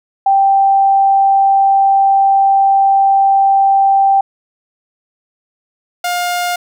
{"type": "tone pair in turn", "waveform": ["sine", "sawtooth"], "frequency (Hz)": [784, 708.2], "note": ["G5", "F5"], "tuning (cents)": [0, 24], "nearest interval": "major second", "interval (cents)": 176, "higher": "first", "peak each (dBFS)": [-7, -11], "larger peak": "first", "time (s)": [[0.26, 4.21], [6.04, 6.56]], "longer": "first", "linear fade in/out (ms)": 5, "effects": []}